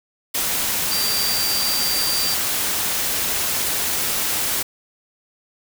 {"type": "tone in noise", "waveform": "sine", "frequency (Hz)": 4701, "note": "D8", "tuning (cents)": 1, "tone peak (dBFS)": -22, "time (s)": [0.91, 2.35], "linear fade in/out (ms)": 10, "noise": "white", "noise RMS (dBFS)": -22, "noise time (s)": [0.34, 4.63], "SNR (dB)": -3, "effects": []}